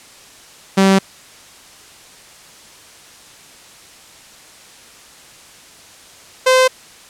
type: tone pair in turn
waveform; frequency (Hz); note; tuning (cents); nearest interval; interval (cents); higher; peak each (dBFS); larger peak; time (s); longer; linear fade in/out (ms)
sawtooth; 193.2 / 515.8; G3 / C5; -25 / -25; octave + perfect fourth; 1700; second; -5; neither; 0.77-0.99 / 6.46-6.68; neither; 10
effects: white hiss -42 dBFS RMS until 7.09 s + low-pass 9000 Hz 12 dB/octave